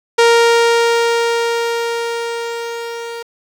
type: tone with level ramp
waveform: sawtooth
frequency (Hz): 466.2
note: A#4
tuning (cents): 0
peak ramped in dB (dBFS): -3 to -21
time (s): 0.18-3.23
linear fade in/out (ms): 10
effects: low-pass 7000 Hz 12 dB/octave + 7-bit